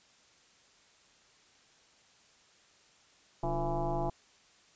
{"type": "tone with frequency modulation", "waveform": "sine", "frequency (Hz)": 349.2, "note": "F4", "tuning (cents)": 0, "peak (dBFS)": -29, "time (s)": [3.43, 4.1], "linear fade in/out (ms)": 5, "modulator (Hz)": 162, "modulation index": 3.5, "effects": ["white hiss -63 dBFS RMS until 4.75 s", "resampled to 16000 Hz"]}